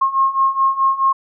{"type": "beating tone pair", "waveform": "sine", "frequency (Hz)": [1074, 1078.7], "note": ["C6", "C#6"], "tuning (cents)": [45, -48], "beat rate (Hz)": 4.7, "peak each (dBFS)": [-18, -15], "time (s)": [0.01, 1.13], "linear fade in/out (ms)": 10, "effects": []}